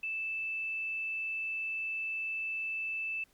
sine tone, 2637 Hz, E7, in tune, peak -33 dBFS, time 0.03-3.24 s, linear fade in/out 5 ms, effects pink hiss -68 dBFS RMS until 3.33 s

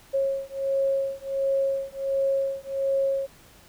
sine beating tone pair, 544 / 545.4 Hz, C#5 / C#5, -33 / -28 cents, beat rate 1.4 Hz, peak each -26 dBFS, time 0.13-3.27 s, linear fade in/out 20 ms, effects pink hiss -53 dBFS RMS until 3.68 s

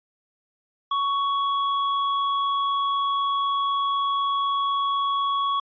sine tone with hard clipping, 1116 Hz, C#6, 11 cents sharp, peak -23 dBFS, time 0.91-5.6 s, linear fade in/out 5 ms, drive 12 dB, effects resampled to 11025 Hz

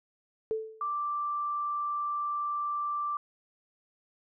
sine tone with exponential decay, 440 Hz, A4, in tune, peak -25 dBFS, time 0.51-0.93 s, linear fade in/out 0 ms, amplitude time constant 90 ms
sine tone, 1174.7 Hz, D6, in tune, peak -29 dBFS, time 0.81-3.17 s, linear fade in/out 2 ms
effects none

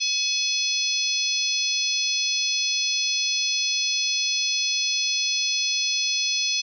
harmonic tone, 851 Hz, G#5, 42 cents sharp, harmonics 3 / 4 / 5 / 6 / 7, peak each -28 / -28 / -28 / -28 / -28 dBFS, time 0-6.62 s, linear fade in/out 20 ms, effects none

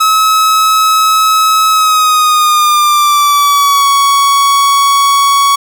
45% pulse tone with pitch glide, 1286 to 1119.5 Hz, E6 to C#6, -43 to +17 cents, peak -6 dBFS, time 0-5.56 s, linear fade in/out 10 ms, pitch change -240 cents, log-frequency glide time 1.7-3.87 s, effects none

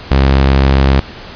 sawtooth tone, 67.5 Hz, C#2, 45 cents flat, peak -3 dBFS, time 0.11-1 s, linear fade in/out 0 ms, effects pink hiss -31 dBFS RMS until 1.35 s + resampled to 11025 Hz

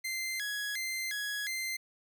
sawtooth tone with vibrato, 1864.7 Hz, A#6, in tune, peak -30 dBFS, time 0.04-1.77 s, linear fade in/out 10 ms, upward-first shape square, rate 1.4 Hz, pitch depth 190 cents each way, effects none

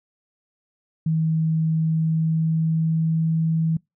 sine tone with pitch glide, 160 to 161.77 Hz, D#3 to E3, +49 to -32 cents, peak -18 dBFS, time 1.06-3.77 s, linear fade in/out 5 ms, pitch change +19 cents, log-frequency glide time 1.7-3.37 s, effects noise-tail reverb RT60 0.2 s tail -26 dB re dry

